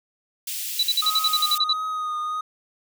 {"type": "high-pass noise", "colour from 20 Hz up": "white", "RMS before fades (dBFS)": -30, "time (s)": [0.47, 1.58], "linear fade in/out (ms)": 5, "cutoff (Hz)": 2500, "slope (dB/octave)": 24}
{"type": "tone bursts", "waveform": "sine", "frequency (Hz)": 3951, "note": "B7", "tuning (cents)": 0, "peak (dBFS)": -17, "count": 11, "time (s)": [0.79, 1.731], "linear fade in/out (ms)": 5, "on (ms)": 41, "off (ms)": 49}
{"type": "tone with vibrato", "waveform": "triangle", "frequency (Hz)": 1245, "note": "D#6", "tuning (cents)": 1, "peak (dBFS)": -23, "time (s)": [1.02, 2.41], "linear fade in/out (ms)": 5, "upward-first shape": "triangle", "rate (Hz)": 1.5, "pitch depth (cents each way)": 30}
{"effects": []}